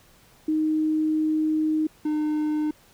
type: tone pair in turn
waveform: sine / triangle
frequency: 311.1 / 304 Hz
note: D#4 / D#4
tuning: 0 / -40 cents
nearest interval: unison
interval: 40 cents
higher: first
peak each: -20 dBFS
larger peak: neither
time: 0.48-1.87 / 2.05-2.71 s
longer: first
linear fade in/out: 5 ms
effects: pink hiss -56 dBFS RMS until 2.93 s